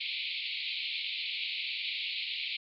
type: band-pass noise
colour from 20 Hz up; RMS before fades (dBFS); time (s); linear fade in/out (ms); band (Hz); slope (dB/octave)
pink; -36; 0-2.57; 10; 2200 to 4400; 96
effects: none